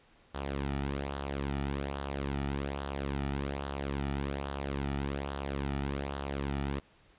sawtooth tone with flanger, 69.6 Hz, C#2, 8 cents sharp, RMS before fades -35 dBFS, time 0.34-6.8 s, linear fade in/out 10 ms, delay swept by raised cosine 0.42 to 1.92 ms, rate 1.2 Hz, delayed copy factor -0.6, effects pink hiss -63 dBFS RMS until 7.18 s + resampled to 8000 Hz

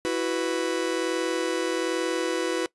45% pulse chord, E suspended second, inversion none, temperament just, 329.6 / 370.8 / 494.4 Hz, E4 / F#4 / B4, 0 / +4 / +2 cents, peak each -29 dBFS, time 0.05-2.66 s, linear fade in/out 0 ms, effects noise-tail reverb RT60 0.1 s tail -21 dB re dry + resampled to 24000 Hz

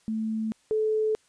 sine tone pair in turn, 220 / 433.7 Hz, A3 / A4, 0 / -25 cents, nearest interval octave, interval 1175 cents, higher second, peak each -26 / -22 dBFS, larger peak second, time 0.08-0.52 / 0.71-1.15 s, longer neither, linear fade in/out 0 ms, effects white hiss -64 dBFS RMS until 1.28 s + resampled to 22050 Hz

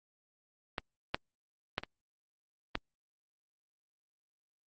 clicks, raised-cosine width 0.3 ms, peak -17 / -13 / -14 / -24 / -15 dBFS, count 5, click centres 0.782 / 1.145 / 1.781 / 1.835 / 2.754 s, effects Opus 32 kbps

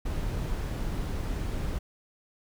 brown noise, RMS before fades -31 dBFS, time 0.05-1.79 s, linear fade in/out 10 ms, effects none

